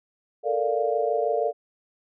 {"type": "chord", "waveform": "sine", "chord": "Bb major seventh", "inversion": "third", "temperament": "equal", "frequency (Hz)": [440, 466.2, 587.3, 698.5], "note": ["A4", "Bb4", "D5", "F5"], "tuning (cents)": [0, 0, 0, 0], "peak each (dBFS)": -27, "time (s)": [0.43, 1.53], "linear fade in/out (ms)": 50, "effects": []}